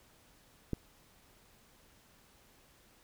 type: click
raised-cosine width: 3 ms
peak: -20 dBFS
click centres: 0.733 s
effects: pink hiss -64 dBFS RMS until 3.03 s